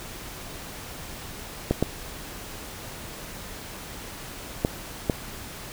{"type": "clicks", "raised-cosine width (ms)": 2, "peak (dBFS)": -7, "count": 4, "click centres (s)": [1.71, 1.826, 4.649, 5.098], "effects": ["pink hiss -39 dBFS RMS until 5.72 s"]}